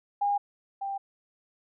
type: tone pair in turn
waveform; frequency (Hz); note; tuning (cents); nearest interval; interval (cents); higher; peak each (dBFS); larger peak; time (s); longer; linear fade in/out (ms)
sine; 812 / 789.3; G#5 / G5; -39 / +12; unison; 49; first; -23 / -30; first; 0.21-0.38 / 0.81-0.98; neither; 10
effects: none